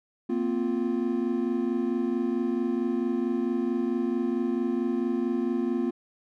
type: chord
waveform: triangle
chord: Bb suspended second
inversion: none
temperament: equal with one note detuned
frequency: 233.1 / 257.6 / 349.2 Hz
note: Bb3 / C4 / F4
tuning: 0 / -27 / 0 cents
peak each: -27 dBFS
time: 0.29-5.91 s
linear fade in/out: 10 ms
effects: none